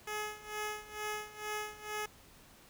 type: tone with tremolo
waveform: 10% pulse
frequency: 423.4 Hz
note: G#4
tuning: 33 cents sharp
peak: -27 dBFS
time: 0.07-2.06 s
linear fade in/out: 5 ms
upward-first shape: sine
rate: 2.2 Hz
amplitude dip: 85%
effects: pink hiss -59 dBFS RMS until 2.69 s